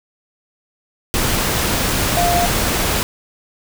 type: tone in noise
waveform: sine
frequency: 698.5 Hz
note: F5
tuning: in tune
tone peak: -15 dBFS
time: 2.17-2.46 s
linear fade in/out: 0 ms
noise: pink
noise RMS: -18 dBFS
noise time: 1.14-3.03 s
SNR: 0 dB
effects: none